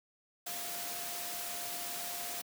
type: tone in noise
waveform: sine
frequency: 700 Hz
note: F5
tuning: 4 cents sharp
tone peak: -47 dBFS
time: 0.46-2.42 s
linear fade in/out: 10 ms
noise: white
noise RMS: -40 dBFS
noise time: 0.46-2.42 s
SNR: -10 dB
effects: high-pass 150 Hz 12 dB/octave